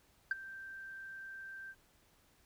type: tone with ADSR envelope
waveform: sine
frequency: 1568 Hz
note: G6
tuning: in tune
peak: -26 dBFS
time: 0.31-1.75 s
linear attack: 3 ms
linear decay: 20 ms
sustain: -19 dB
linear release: 52 ms
effects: tanh soft clip ceiling -26 dBFS + pink hiss -69 dBFS RMS until 2.45 s